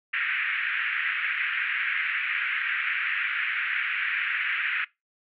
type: band-pass noise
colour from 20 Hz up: pink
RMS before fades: -28 dBFS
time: 0.13-4.85 s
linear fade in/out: 10 ms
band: 1500 to 2600 Hz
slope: 48 dB/octave
effects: noise-tail reverb RT60 0.2 s tail -21 dB re dry